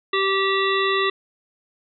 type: harmonic tone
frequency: 388.6 Hz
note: G4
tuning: 15 cents flat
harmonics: 1 / 3 / 5 / 7 / 9 / 10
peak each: -22 / -23 / -25 / -29 / -29 / -30 dBFS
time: 0.13-1.1 s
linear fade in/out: 5 ms
effects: none